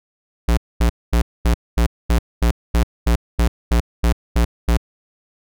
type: tone bursts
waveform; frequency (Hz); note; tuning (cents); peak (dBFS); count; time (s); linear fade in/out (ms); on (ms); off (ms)
square; 58.27; A#1; 0; -13; 14; 0.48-4.772; 5; 93; 230
effects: none